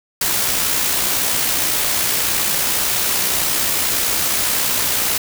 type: noise with amplitude modulation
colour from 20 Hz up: white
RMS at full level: -17 dBFS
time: 0.21-5.18 s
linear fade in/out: 5 ms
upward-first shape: sine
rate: 61.8 Hz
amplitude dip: 30%
effects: none